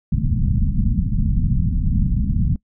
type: low-pass noise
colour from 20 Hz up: pink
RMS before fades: -18 dBFS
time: 0.12-2.56 s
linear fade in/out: 5 ms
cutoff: 220 Hz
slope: 48 dB/octave
effects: noise-tail reverb RT60 0.1 s tail -23 dB re dry